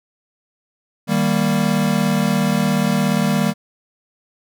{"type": "chord", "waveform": "square", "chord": "Eb major", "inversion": "none", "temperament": "equal", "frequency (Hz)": [155.56, 196, 233.1], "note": ["Eb3", "G3", "Bb3"], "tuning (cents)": [0, 0, 0], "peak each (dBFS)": [-22, -19, -21], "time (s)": [1.07, 3.54], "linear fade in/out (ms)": 50, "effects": []}